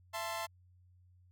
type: chord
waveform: sawtooth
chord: A minor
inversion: second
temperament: equal with one note detuned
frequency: 669.6 / 880 / 1046.5 Hz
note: E5 / A5 / C6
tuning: +27 / 0 / 0 cents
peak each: -37 / -38 / -38 dBFS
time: 0.13-0.47 s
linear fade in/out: 20 ms
effects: added 90 Hz sine -61 dBFS peak until 1.31 s